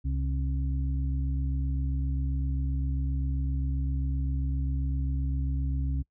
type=harmonic tone; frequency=67.6 Hz; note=C#2; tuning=43 cents flat; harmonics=1 / 2 / 4; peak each=-27 / -33 / -39 dBFS; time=0.04-6.03 s; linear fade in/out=20 ms; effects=noise-tail reverb RT60 0.1 s tail -24 dB re dry